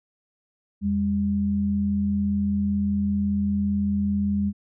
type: tone pair together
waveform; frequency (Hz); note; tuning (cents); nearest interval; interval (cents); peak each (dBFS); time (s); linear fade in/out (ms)
sine; 83.9 / 201.8; E2 / G#3; +31 / -49; octave + minor third; 1520; -29 / -21; 0.81-4.53; 50
effects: none